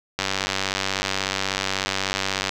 click train, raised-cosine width 0.2 ms, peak -5 dBFS, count 223, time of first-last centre 0.19-2.493 s, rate 96.4 Hz, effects none

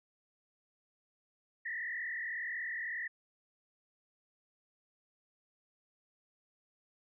sine tone with frequency modulation, 1878 Hz, A#6, 12 cents sharp, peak -36 dBFS, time 1.65-3.08 s, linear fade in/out 10 ms, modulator 41.8 Hz, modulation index 2.5, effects none

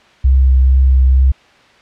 sine tone with vibrato, 65.41 Hz, C2, in tune, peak -6 dBFS, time 0.24-1.32 s, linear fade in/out 10 ms, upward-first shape triangle, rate 2.2 Hz, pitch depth 18 cents each way, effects white hiss -46 dBFS RMS until 1.81 s + low-pass 3000 Hz 12 dB/octave

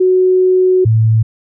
sine tone pair in turn, 370 / 111.12 Hz, F#4 / A2, 0 / +18 cents, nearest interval octave + major sixth, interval 2082 cents, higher first, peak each -7 dBFS, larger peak neither, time 0-0.85 / 0.85-1.23 s, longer first, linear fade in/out 10 ms, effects none

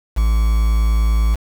triangle tone with quantisation, 55 Hz, A1, in tune, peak -10 dBFS, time 0.16-1.36 s, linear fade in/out 20 ms, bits 5, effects none

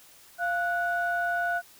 sine tone pair together, 695.6 / 1474 Hz, F5 / F#6, -7 / -7 cents, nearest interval octave + minor second, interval 1300 cents, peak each -27 dBFS, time 0.38-1.62 s, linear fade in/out 50 ms, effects tanh soft clip ceiling -18 dBFS + white hiss -54 dBFS RMS until 1.79 s

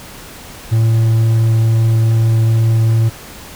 triangle tone, 112.8 Hz, A2, 44 cents sharp, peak -7 dBFS, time 0.71-3.1 s, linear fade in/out 20 ms, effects pink hiss -34 dBFS RMS until 3.55 s

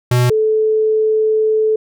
square / sine tone pair in turn, 123.47 / 435.2 Hz, B2 / A4, 0 / -19 cents, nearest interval octave + minor seventh, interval 2181 cents, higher second, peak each -11 dBFS, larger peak neither, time 0.11-0.3 / 0.3-1.76 s, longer second, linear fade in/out 5 ms, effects none

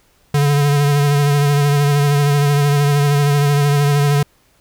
square tone with vibrato, 143.9 Hz, D3, 35 cents flat, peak -12 dBFS, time 0.34-4.23 s, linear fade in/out 5 ms, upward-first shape triangle, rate 13 Hz, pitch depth 34 cents each way, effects pink hiss -56 dBFS RMS until 4.6 s

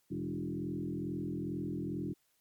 sine tone with frequency modulation, 240 Hz, B3, 49 cents flat, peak -34 dBFS, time 0.1-2.14 s, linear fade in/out 20 ms, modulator 42.3 Hz, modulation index 2.7, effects white hiss -74 dBFS RMS until 2.4 s + MP3 96 kbps

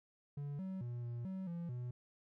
triangle tone with pitch steps, 143.4 / 189.4 / 120.6 / 119.2 / 189.5 / 170.7 / 122.9 Hz, D3 / F#3 / B2 / A#2 / F#3 / F3 / B2, -41 / +41 / -41 / +39 / +42 / -39 / -8 cents, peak -38 dBFS, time 0.37-1.91 s, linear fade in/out 5 ms, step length 220 ms, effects none

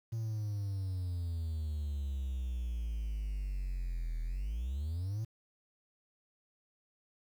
triangle exponential two-way sweep, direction down then up, 114.7 to 39.83 to 114.7 Hz, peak -31 dBFS, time 0.12-5.25 s, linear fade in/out 10 ms, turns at 4.22 s, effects tanh soft clip ceiling -27 dBFS + 10-bit

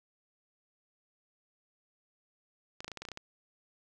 clicks, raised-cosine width 0.2 ms, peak -24 dBFS, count 10, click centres 2.805 / 2.845 / 2.88 / 2.917 / 2.973 / 3.02 / 3.052 / 3.087 / 3.117 / 3.174 s, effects none

